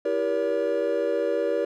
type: chord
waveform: triangle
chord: E diminished seventh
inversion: none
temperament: just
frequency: 329.6 / 395.6 / 474.7 / 569.6 Hz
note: E4 / G4 / Bb4 / Db5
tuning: 0 / +16 / +31 / +47 cents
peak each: -29 / -27 / -24 / -24 dBFS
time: 0.05-1.65 s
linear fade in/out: 5 ms
effects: tanh soft clip ceiling -12 dBFS